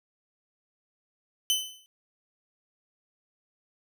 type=tone with exponential decay; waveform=sawtooth; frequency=3036 Hz; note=F#7; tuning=44 cents sharp; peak=-17 dBFS; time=1.5-1.86 s; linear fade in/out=0 ms; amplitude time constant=77 ms; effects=none